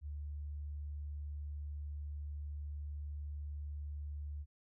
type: tone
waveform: sine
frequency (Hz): 73.3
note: D2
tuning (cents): -3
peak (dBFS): -40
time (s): 0.01-4.46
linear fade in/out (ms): 50
effects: none